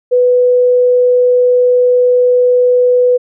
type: tone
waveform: sine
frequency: 495.5 Hz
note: B4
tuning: 6 cents sharp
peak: -6 dBFS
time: 0.11-3.18 s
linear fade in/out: 20 ms
effects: none